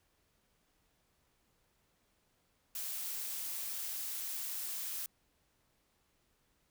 blue noise, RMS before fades -40 dBFS, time 2.75-5.06 s, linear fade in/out 2 ms, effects pink hiss -75 dBFS RMS until 6.7 s

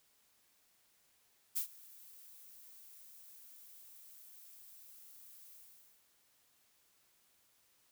violet noise with ADSR envelope, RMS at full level -34 dBFS, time 1.55-6.07 s, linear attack 22 ms, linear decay 97 ms, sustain -23 dB, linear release 530 ms, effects white hiss -72 dBFS RMS until 7.91 s

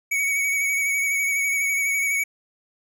square tone with vibrato, 2244 Hz, C#7, 21 cents sharp, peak -21 dBFS, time 0.11-2.24 s, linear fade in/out 10 ms, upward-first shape triangle, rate 12 Hz, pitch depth 36 cents each way, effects none

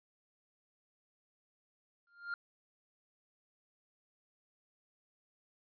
triangle tone with exponential growth, 1400 Hz, F6, 4 cents sharp, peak -31 dBFS, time 2.07-2.34 s, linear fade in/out 2 ms, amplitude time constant 57 ms, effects resampled to 11025 Hz

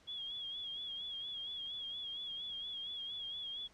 sine tone with vibrato, 3321 Hz, G#7, 1 cent flat, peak -40 dBFS, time 0.07-3.68 s, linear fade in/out 20 ms, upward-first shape sine, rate 4.3 Hz, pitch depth 62 cents each way, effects pink hiss -65 dBFS RMS until 3.73 s + low-pass 6000 Hz 12 dB/octave

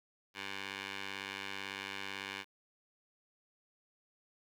15% pulse tone with band-pass filter, 98 Hz, G2, in tune, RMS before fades -43 dBFS, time 0.34-2.45 s, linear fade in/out 50 ms, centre 2500 Hz, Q 1.5, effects 10-bit

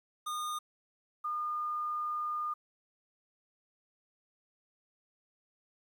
square / sine tone pair in turn, 1222 / 1215.7 Hz, D#6 / D#6, -32 / -41 cents, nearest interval unison, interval 9 cents, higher first, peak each -35 / -32 dBFS, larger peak second, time 0.26-0.59 / 1.24-2.54 s, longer second, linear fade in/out 10 ms, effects 11-bit

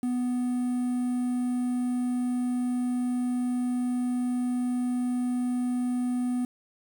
triangle tone with quantisation, 247.5 Hz, B3, 4 cents sharp, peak -23 dBFS, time 0.03-6.45 s, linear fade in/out 2 ms, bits 8, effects none

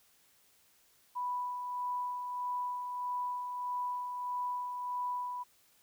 sine tone with tremolo, 987.8 Hz, B5, in tune, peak -32 dBFS, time 1.15-5.44 s, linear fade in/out 20 ms, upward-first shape sine, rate 1.6 Hz, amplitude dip 40%, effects white hiss -67 dBFS RMS until 5.82 s

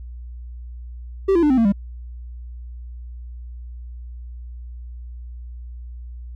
triangle tone with pitch steps, 387.9 / 339.6 / 297.4 / 260.4 / 228 / 199.63 Hz, G4 / F4 / D4 / C4 / A#3 / G3, -18 / -48 / +22 / -8 / -38 / +32 cents, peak -11 dBFS, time 1.28-1.724 s, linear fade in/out 10 ms, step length 74 ms, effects added 60 Hz sine -32 dBFS peak until 6.35 s

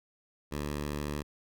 10% pulse tone, 73.42 Hz, D2, in tune, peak -25 dBFS, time 0.51-1.23 s, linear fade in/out 20 ms, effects none

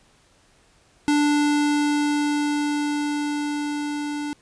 square tone with level ramp, 293.7 Hz, D4, in tune, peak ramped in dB -17 to -27 dBFS, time 1.08-4.33 s, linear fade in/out 0 ms, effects pink hiss -58 dBFS RMS until 4.41 s + resampled to 22050 Hz

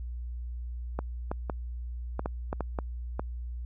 clicks, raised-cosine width 1 ms, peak -17 dBFS, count 9, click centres 0.99 / 1.315 / 1.498 / 2.194 / 2.259 / 2.529 / 2.607 / 2.788 / 3.195 s, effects added 60 Hz sine -34 dBFS peak until 3.65 s

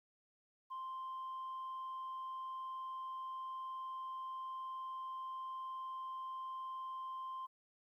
sine tone, 1046.5 Hz, C6, in tune, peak -40 dBFS, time 0.7-7.47 s, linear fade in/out 20 ms, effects tanh soft clip ceiling -40 dBFS + 13-bit

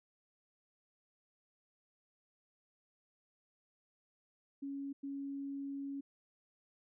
sine tone bursts at uneven times, 277.8 Hz, C#4, 4 cents sharp, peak -39 dBFS, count 2, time 4.62-4.93 / 5.03-6.01 s, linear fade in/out 10 ms, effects none

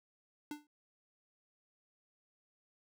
square tone with exponential decay, 296.7 Hz, D4, 18 cents sharp, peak -38 dBFS, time 0.51-0.67 s, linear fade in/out 2 ms, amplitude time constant 34 ms, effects none

